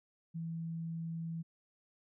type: tone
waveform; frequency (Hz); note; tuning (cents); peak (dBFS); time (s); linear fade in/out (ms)
sine; 164.81; E3; 0; -37; 0.34-1.43; 20
effects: none